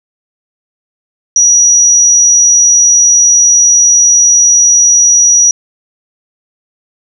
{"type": "tone", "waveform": "sine", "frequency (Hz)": 5810, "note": "F#8", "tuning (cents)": -32, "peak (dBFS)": -3, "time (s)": [1.36, 5.51], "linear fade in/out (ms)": 2, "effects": []}